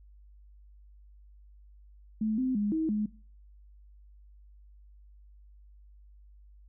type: tone with pitch steps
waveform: sine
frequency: 217 / 258.2 / 206.8 / 318.6 / 211.2 Hz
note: A3 / C4 / G#3 / D#4 / G#3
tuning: -24 / -23 / -7 / +41 / +29 cents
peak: -26 dBFS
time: 2.21-3.06 s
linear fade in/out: 5 ms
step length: 170 ms
effects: noise-tail reverb RT60 0.4 s tail -19 dB re dry + added 50 Hz sine -52 dBFS peak until 6.68 s